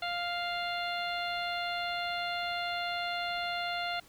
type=harmonic tone; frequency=699 Hz; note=F5; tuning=1 cent sharp; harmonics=1 / 2 / 3 / 4 / 5 / 6; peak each=-35 / -38 / -40 / -41 / -42 / -43 dBFS; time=0.02-4 s; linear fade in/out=5 ms; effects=pink hiss -58 dBFS RMS until 4.08 s